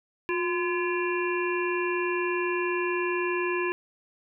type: harmonic tone with a mistuned harmonic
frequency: 341.5 Hz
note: F4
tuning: 39 cents flat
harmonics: 1 / 3 / 5 / 7 / 8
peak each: -27 / -32 / -34 / -35 / -36 dBFS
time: 0.29-3.72 s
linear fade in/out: 0 ms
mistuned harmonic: 1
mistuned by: +77 cents
effects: none